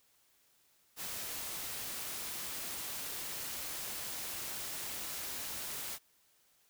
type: noise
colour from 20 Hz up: white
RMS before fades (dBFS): -41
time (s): 0.96-5.99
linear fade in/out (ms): 50
effects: white hiss -70 dBFS RMS until 6.69 s